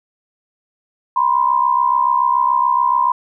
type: tone pair together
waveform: sine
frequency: 969 / 1036 Hz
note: B5 / C6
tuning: -33 / -17 cents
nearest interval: minor second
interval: 116 cents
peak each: -15 dBFS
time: 1.16-3.12 s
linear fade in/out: 5 ms
effects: none